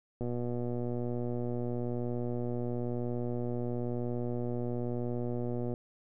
click train, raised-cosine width 2 ms, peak -23 dBFS, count 670, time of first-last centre 0.21-5.739 s, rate 121 Hz, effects none

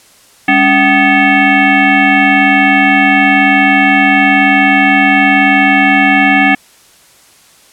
sine tone with frequency modulation, 1244.5 Hz, D#6, in tune, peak -5 dBFS, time 0.48-6.55 s, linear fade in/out 5 ms, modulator 482 Hz, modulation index 2.7, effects white hiss -44 dBFS RMS until 7.72 s + low-pass 11000 Hz 12 dB/octave

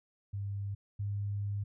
sine tone pair in turn, 100 / 101.45 Hz, G2 / G#2, +35 / -40 cents, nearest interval unison, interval 25 cents, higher second, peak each -34 / -32 dBFS, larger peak second, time 0.33-0.75 / 0.99-1.64 s, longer second, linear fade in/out 10 ms, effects none

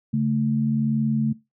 sine tone pair together, 140 / 221.2 Hz, C#3 / A3, +18 / +9 cents, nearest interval minor sixth, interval 791 cents, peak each -23 / -21 dBFS, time 0.13-1.33 s, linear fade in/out 10 ms, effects noise-tail reverb RT60 0.2 s tail -18 dB re dry

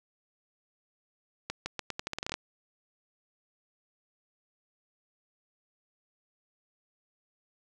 accelerating click train, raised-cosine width 0.2 ms, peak -16 dBFS, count 13, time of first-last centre 1.5-2.341 s, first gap 160 ms, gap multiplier 0.83, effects none

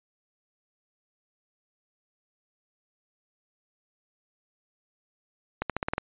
accelerating click train, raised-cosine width 0.5 ms, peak -12 dBFS, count 7, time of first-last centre 5.62-5.981 s, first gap 77 ms, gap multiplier 0.9, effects resampled to 8000 Hz

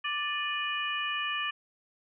harmonic tone with a mistuned harmonic, 587.3 Hz, D5, in tune, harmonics 2 / 3 / 4 / 5, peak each -35 / -35 / -35 / -35 dBFS, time 0.04-1.51 s, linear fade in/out 10 ms, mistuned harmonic 4, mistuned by +76 cents, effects none

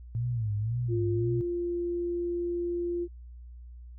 sine tone with vibrato, 112.5 Hz, A2, 39 cents sharp, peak -27 dBFS, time 0.15-1.41 s, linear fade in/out 0 ms, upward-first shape sine, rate 1.9 Hz, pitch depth 150 cents each way
sine tone with pitch glide, 349.2 to 347.2 Hz, F4 to F4, 0 to -10 cents, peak -28 dBFS, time 0.88-3.08 s, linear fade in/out 50 ms, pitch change -10 cents, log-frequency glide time 1.28-1.74 s
effects added 60 Hz sine -43 dBFS peak until 3.98 s

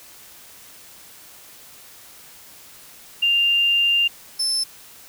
sine / 35% pulse tone pair in turn, 2794 / 5274 Hz, F7 / E8, 0 / 0 cents, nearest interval major seventh, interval 1100 cents, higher second, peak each -15 / -17 dBFS, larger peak first, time 3.22-4.08 / 4.39-4.64 s, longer first, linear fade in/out 10 ms, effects white hiss -45 dBFS RMS until 5.08 s

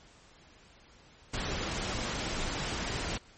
pink noise, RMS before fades -34 dBFS, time 1.33-3.18 s, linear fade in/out 10 ms, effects pink hiss -58 dBFS RMS until 3.37 s + MP3 32 kbps

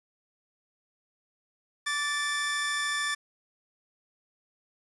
sawtooth tone pair together, 1162.2 / 1760 Hz, D6 / A6, -18 / 0 cents, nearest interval perfect fifth, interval 718 cents, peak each -30 / -25 dBFS, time 1.86-3.15 s, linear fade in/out 10 ms, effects resampled to 24000 Hz + 9-bit

